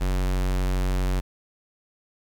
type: tone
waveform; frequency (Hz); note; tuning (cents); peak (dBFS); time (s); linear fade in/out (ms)
square; 46.25; F#1; 0; -22; 0-1.21; 20
effects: 9-bit